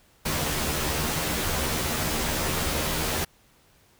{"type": "noise with comb filter", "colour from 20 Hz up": "pink", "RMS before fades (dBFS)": -27, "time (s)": [0.25, 3.25], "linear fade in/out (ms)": 10, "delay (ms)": 13, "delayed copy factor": 1, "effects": ["pink hiss -60 dBFS RMS until 3.99 s"]}